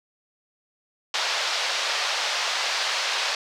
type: band-pass noise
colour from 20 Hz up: white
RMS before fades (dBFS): -26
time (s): 1.14-3.35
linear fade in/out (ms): 2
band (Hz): 560 to 5100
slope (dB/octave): 24
effects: none